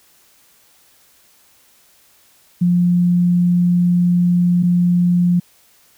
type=tone pair in turn; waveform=sine; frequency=176.2 / 176.2 Hz; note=F3 / F3; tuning=+16 / +16 cents; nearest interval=unison; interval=0 cents; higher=neither; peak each=-11 dBFS; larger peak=neither; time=2.61-4.63 / 4.63-5.4 s; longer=first; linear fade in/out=10 ms; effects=white hiss -53 dBFS RMS until 5.97 s